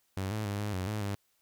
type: tone with pitch steps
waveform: sawtooth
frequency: 95.8 / 107.7 / 101.3 / 104.2 / 92.6 / 106.6 / 100.6 Hz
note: G2 / A2 / G#2 / G#2 / F#2 / G#2 / G2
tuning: -39 / -37 / -43 / +6 / +2 / +46 / +45 cents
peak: -28 dBFS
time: 0.17-1.15 s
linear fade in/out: 0 ms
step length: 140 ms
effects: white hiss -73 dBFS RMS until 1.41 s